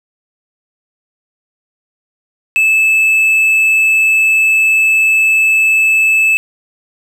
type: tone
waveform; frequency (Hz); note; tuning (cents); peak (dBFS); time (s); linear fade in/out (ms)
triangle; 2617; E7; -13; -6; 2.56-6.37; 0
effects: none